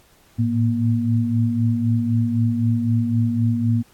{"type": "tone cluster", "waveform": "sine", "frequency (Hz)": [109.9, 113.8, 236.4], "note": ["A2", "A#2", "A#3"], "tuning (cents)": [-2, -41, 24], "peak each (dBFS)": [-20, -24, -20], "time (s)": [0.38, 3.83], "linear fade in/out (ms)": 20, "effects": ["pink hiss -55 dBFS RMS until 3.93 s", "AAC 64 kbps"]}